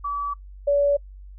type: tone pair in turn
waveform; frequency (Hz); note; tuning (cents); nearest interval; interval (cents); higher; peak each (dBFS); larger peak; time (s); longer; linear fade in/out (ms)
sine; 1148 / 571.2; D6 / D5; -40 / -48; octave; 1208; first; -24 / -16; second; 0.04-0.34 / 0.67-0.97; neither; 10
effects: noise-tail reverb RT60 0.1 s tail -25 dB re dry + added 48 Hz sine -39 dBFS peak until 1.38 s